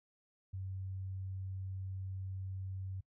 sine tone, 95 Hz, F#2, 46 cents sharp, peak -39 dBFS, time 0.53-3.01 s, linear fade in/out 10 ms, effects noise-tail reverb RT60 0.1 s tail -24 dB re dry

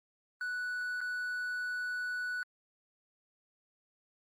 triangle tone with dropouts, 1480 Hz, F#6, in tune, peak -32 dBFS, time 0.41-2.43 s, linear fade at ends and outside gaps 1 ms, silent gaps 1.006-1.013 s, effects Opus 24 kbps

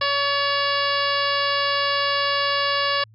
harmonic tone with a mistuned harmonic, 564 Hz, C#5, 30 cents sharp, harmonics 1 / 2 / 3 / 4 / 5 / 6 / 7 / 8 / 9, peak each -27 / -24 / -26 / -33 / -28 / -31 / -32 / -30 / -32 dBFS, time 0.01-3.04 s, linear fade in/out 5 ms, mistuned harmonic 3, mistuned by +24 cents, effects added 109 Hz sine -48 dBFS peak until 3.14 s

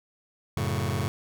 sawtooth chord, F# minor, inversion none, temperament just, 92.5 / 111 / 138.75 Hz, F#2 / A2 / C#3, 0 / +16 / +2 cents, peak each -26 dBFS, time 0.57-1.08 s, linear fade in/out 0 ms, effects none

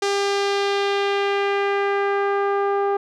sawtooth tone with low-pass filter sweep, 400 Hz, G4, 35 cents sharp, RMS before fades -21 dBFS, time 0.02-2.97 s, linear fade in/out 5 ms, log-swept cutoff 6300 to 1000 Hz, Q 1.4, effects none

